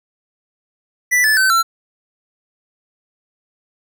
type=tone with pitch steps; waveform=square; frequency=1975.5 / 1739.8 / 1532.1 / 1349.3 Hz; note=B6 / A6 / G6 / E6; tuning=0 / -20 / -40 / +40 cents; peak=-12 dBFS; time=1.11-1.63 s; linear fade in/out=20 ms; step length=130 ms; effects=none